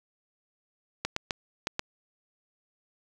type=clicks; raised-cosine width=0.2 ms; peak=-11 dBFS; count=5; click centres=1.05 / 1.164 / 1.308 / 1.671 / 1.794 s; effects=none